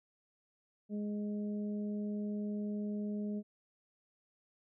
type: harmonic tone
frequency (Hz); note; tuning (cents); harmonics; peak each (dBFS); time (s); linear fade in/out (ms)
207.9; G#3; +2; 1 / 2 / 3; -35 / -45 / -51; 0.89-3.43; 50
effects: none